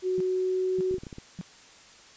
sine tone with pitch glide, 370 to 372.1 Hz, F#4 to F#4, 0 to +10 cents, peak -24 dBFS, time 0.02-0.99 s, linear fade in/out 50 ms, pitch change +10 cents, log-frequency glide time 0.15-0.64 s
sine tone bursts, 177.1 Hz, F3, 24 cents sharp, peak -32 dBFS, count 3, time 0.18-1.412 s, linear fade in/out 0 ms, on 24 ms, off 580 ms
clicks, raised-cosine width 3 ms, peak -27 dBFS, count 7, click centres 0.911 / 0.942 / 0.983 / 1.035 / 1.068 / 1.128 / 1.184 s
effects white hiss -52 dBFS RMS until 2.16 s + resampled to 16000 Hz

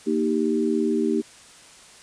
sine chord, Eb major, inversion second, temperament equal, 233.1 / 311.1 / 392 Hz, Bb3 / Eb4 / G4, 0 / 0 / 0 cents, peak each -24 dBFS, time 0.06-1.22 s, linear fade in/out 20 ms, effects white hiss -48 dBFS RMS until 2.02 s + resampled to 22050 Hz

